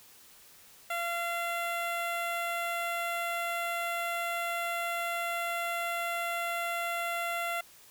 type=tone with notch filter; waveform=15% pulse; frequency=686 Hz; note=F5; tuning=31 cents flat; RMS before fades=-33 dBFS; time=0.9-7.61 s; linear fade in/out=5 ms; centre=6000 Hz; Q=1.4; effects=white hiss -56 dBFS RMS until 7.9 s